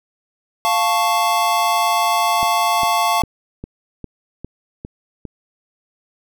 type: chord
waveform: square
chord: F augmented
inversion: none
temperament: equal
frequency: 698.5 / 880 / 1108.7 Hz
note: F5 / A5 / C#6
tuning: 0 / 0 / 0 cents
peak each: -20 dBFS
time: 0.65-3.22 s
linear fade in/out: 0 ms
type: click train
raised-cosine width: 3 ms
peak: -17 dBFS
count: 8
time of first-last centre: 2.43-5.253 s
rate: 2.48 Hz
effects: none